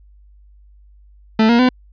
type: tone with pitch steps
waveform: 40% pulse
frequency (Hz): 220 / 235.8 / 252.7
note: A3 / A#3 / B3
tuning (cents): 0 / +20 / +40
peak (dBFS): -9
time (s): 1.39-1.69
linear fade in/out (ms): 5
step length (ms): 100
effects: added 50 Hz sine -44 dBFS peak until 1.92 s + resampled to 11025 Hz